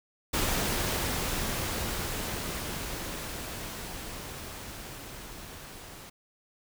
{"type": "noise with level ramp", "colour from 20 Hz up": "pink", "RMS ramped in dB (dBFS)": [-28, -46], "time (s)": [0.33, 6.1], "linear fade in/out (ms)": 10, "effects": []}